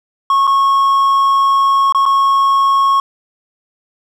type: tone with dropouts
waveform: triangle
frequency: 1096 Hz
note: C#6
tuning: 20 cents flat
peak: -7 dBFS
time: 0.3-3 s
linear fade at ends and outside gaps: 2 ms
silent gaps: 0.47-0.475 / 1.924-1.947 / 2.055-2.061 s
effects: none